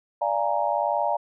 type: chord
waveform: sine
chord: Bb dominant seventh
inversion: first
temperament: equal with one note detuned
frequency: 587.3 / 688.8 / 830.6 / 932.3 Hz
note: D5 / F5 / Ab5 / Bb5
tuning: 0 / -24 / 0 / 0 cents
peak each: -27 dBFS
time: 0.21-1.17 s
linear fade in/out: 10 ms
effects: none